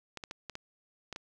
clicks, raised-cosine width 0.2 ms, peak -23 dBFS, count 7, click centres 0.173 / 0.238 / 0.311 / 0.497 / 0.554 / 1.127 / 1.161 s, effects none

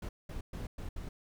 brown noise bursts at uneven times, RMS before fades -40 dBFS, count 5, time 0.02-0.09 / 0.29-0.41 / 0.53-0.67 / 0.78-0.89 / 0.96-1.09 s, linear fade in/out 5 ms, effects none

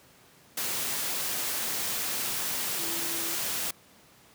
sine tone in noise, 335 Hz, E4, 28 cents sharp, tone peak -41 dBFS, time 2.79-3.35 s, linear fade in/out 5 ms, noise white, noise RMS -31 dBFS, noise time 0.57-3.71 s, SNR -13 dB, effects pink hiss -57 dBFS RMS until 4.34 s + high-pass 100 Hz 12 dB/octave

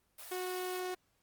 white high-pass noise, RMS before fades -48 dBFS, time 0.18-0.8 s, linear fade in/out 10 ms, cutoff 510 Hz, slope 48 dB/octave
sawtooth tone, 366.2 Hz, F#4, 18 cents flat, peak -32 dBFS, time 0.31-0.95 s, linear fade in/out 10 ms
effects pink hiss -75 dBFS RMS until 1.22 s + Opus 24 kbps

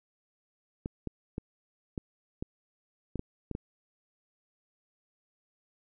clicks, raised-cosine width 3 ms, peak -21 dBFS, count 9, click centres 0.859 / 1.073 / 1.381 / 1.978 / 2.425 / 3.157 / 3.194 / 3.513 / 3.551 s, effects none

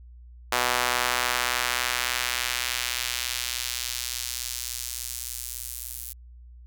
sawtooth tone with high-pass filter sweep, 123.47 Hz, B2, in tune, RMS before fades -29 dBFS, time 0.52-6.13 s, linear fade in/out 5 ms, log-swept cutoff 860 to 11000 Hz, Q 0.83, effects added 60 Hz sine -44 dBFS peak until 6.66 s

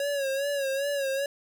square tone with vibrato, 554.4 Hz, C#5, in tune, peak -27 dBFS, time 0-1.26 s, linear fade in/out 2 ms, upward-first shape sine, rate 2.5 Hz, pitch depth 63 cents each way, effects none

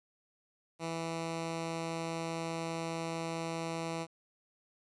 10% pulse tone, 164.81 Hz, E3, in tune, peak -27 dBFS, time 0.79-4.07 s, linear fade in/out 50 ms, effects resampled to 22050 Hz + 11-bit

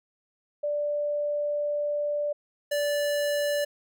sine / square tone pair in turn, 587.3 / 582.2 Hz, D5 / D5, 0 / -15 cents, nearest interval unison, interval 15 cents, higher first, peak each -25 dBFS, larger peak neither, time 0.63-2.33 / 2.71-3.65 s, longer first, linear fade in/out 10 ms, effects none

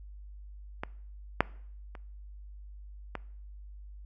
clicks, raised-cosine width 0.5 ms, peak -18 / -6 / -29 / -19 dBFS, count 4, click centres 0.835 / 1.406 / 1.952 / 3.153 s, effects noise-tail reverb RT60 0.6 s tail -22 dB re dry + added 50 Hz sine -44 dBFS peak until 4.05 s

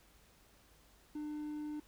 triangle tone, 300.1 Hz, D4, 38 cents sharp, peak -37 dBFS, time 1.15-1.8 s, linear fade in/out 5 ms, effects added 50 Hz sine -69 dBFS peak until 1.87 s + pink hiss -66 dBFS RMS until 1.87 s

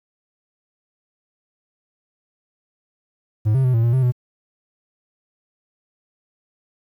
triangle tone with pitch steps, 107.4 / 132.8 / 127.2 / 114.3 / 117.8 / 130.6 / 123.9 Hz, A2 / C3 / C3 / A#2 / A#2 / C3 / B2, -41 / +26 / -48 / -34 / +19 / -3 / +6 cents, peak -12 dBFS, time 3.45-4.122 s, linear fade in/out 20 ms, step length 96 ms, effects 9-bit

